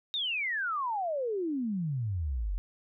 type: exponential sweep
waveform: sine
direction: down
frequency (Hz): 3790 to 42.16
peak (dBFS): -29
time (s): 0.14-2.58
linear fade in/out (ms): 0
effects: none